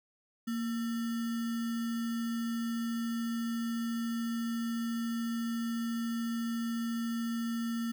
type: tone with sample-and-hold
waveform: sine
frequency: 232 Hz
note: A#3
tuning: 8 cents flat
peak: -31 dBFS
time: 0.47-7.92 s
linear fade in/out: 10 ms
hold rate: 1575 Hz
effects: none